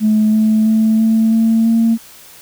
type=tone with pitch steps; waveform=sine; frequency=215 / 217.5 / 220 / 222.6 / 225.2 / 227.8 Hz; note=A3 / A3 / A3 / A3 / A3 / A#3; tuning=-40 / -20 / 0 / +20 / +40 / -40 cents; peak=-8 dBFS; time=0-1.98 s; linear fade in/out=50 ms; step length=330 ms; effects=tanh soft clip ceiling -5 dBFS + white hiss -40 dBFS RMS until 2.41 s